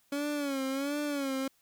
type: tone with vibrato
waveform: 30% pulse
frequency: 279.8 Hz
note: C#4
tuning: 16 cents sharp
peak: -28 dBFS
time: 0.12-1.48 s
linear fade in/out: 5 ms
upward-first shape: sine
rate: 1.4 Hz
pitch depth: 92 cents each way
effects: white hiss -69 dBFS RMS until 1.61 s